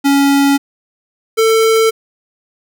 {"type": "tone pair in turn", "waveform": "square", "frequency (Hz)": [279.4, 446.2], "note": ["C#4", "A4"], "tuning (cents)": [14, 24], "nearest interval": "minor sixth", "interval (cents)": 810, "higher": "second", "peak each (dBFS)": -9, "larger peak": "neither", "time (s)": [[0.04, 0.58], [1.37, 1.91]], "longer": "neither", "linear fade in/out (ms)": 20, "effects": []}